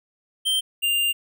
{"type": "tone pair in turn", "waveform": "square", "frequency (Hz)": [3136, 2797], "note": ["G7", "F7"], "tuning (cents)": [0, 2], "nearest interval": "major second", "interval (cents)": 198, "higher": "first", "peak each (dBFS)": [-20, -20], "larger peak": "neither", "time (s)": [[0.45, 0.61], [0.82, 1.13]], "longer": "second", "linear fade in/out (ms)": 20, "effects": []}